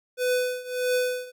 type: tone with tremolo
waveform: square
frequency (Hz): 499.8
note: B4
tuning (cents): +21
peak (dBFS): -21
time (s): 0.17-1.32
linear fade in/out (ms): 50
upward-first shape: triangle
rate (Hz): 1.6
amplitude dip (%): 90
effects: none